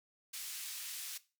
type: band-pass noise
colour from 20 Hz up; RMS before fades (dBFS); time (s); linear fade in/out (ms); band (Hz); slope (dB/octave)
white; -44; 0.33-1.18; 10; 2100 to 14000; 12
effects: noise-tail reverb RT60 0.3 s tail -17 dB re dry

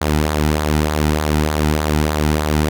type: tone with flanger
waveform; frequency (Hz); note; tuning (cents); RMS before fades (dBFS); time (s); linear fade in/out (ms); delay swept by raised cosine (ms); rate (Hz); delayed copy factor
sawtooth; 76.1; D#2; -38; -17; 0.01-2.69; 5; 0.35 to 1.85; 3.3; -0.55
effects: none

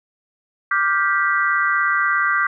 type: chord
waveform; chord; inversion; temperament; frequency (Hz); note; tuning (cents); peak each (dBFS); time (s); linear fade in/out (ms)
sine; G dominant seventh; second; just; 1176 / 1411.2 / 1568 / 1960; D6 / F6 / G6 / B6; +2 / +18 / 0 / -14; -20 / -23 / -20 / -23; 0.71-2.47; 5
effects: none

